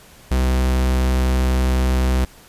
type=tone; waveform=45% pulse; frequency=64 Hz; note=C2; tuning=38 cents flat; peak=-15 dBFS; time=0.31-2.25 s; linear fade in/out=5 ms; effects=pink hiss -46 dBFS RMS until 2.48 s + resampled to 32000 Hz